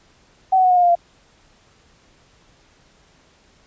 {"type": "tone with pitch steps", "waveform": "sine", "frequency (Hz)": [758, 746.3, 734.7, 723.4, 712.2, 701.1, 690.3], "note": ["F#5", "F#5", "F#5", "F#5", "F5", "F5", "F5"], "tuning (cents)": [42, 15, -12, -39, 34, 7, -20], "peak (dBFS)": -11, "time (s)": [0.52, 0.954], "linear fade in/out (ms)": 10, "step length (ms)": 62, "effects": ["pink hiss -55 dBFS RMS until 3.66 s", "resampled to 16000 Hz"]}